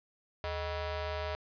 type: ring-modulated tone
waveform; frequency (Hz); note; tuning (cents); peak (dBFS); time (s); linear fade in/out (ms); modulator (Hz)
sawtooth; 349.2; F4; 0; -27; 0.44-1.35; 0; 272
effects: resampled to 11025 Hz + 11-bit